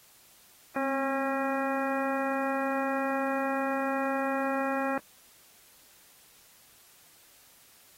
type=harmonic tone with a mistuned harmonic; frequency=271.8 Hz; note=C#4; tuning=34 cents flat; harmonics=1 / 2 / 3 / 4 / 5 / 6 / 7 / 9; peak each=-32 / -32 / -34 / -38 / -37 / -39 / -40 / -43 dBFS; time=0.76-4.98 s; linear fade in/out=2 ms; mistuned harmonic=1; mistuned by=-41 cents; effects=white hiss -58 dBFS RMS until 7.97 s + AAC 48 kbps